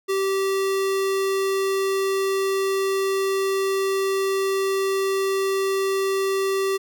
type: tone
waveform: square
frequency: 388 Hz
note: G4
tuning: 18 cents flat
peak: -21 dBFS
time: 0.08-6.78 s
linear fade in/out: 20 ms
effects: none